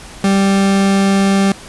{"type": "tone", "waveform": "40% pulse", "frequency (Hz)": 196, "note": "G3", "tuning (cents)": 0, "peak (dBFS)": -9, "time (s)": [0.24, 1.52], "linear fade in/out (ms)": 2, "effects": ["pink hiss -35 dBFS RMS until 1.68 s", "resampled to 24000 Hz"]}